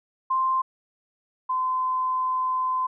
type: tone pair in turn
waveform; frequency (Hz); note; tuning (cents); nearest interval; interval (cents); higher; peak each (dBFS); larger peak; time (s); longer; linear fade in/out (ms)
sine; 1046.5 / 1027.3; C6 / C6; 0 / -32; unison; 32; first; -20 / -22; first; 0.3-0.62 / 1.49-2.87; second; 10
effects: none